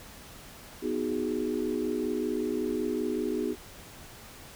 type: chord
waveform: sine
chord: G# minor seventh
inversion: first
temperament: equal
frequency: 246.9 / 311.1 / 370 / 415.3 Hz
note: B3 / D#4 / F#4 / G#4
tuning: 0 / 0 / 0 / 0 cents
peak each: -33 dBFS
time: 0.81-3.56 s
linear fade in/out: 50 ms
effects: pink hiss -48 dBFS RMS until 4.55 s